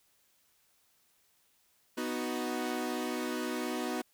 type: chord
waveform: sawtooth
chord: B major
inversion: none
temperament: equal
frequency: 246.9 / 311.1 / 370 Hz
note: B3 / D#4 / F#4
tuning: 0 / 0 / 0 cents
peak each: -32 / -34 / -34 dBFS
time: 1.97-4.02 s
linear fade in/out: 10 ms
effects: white hiss -70 dBFS RMS until 4.13 s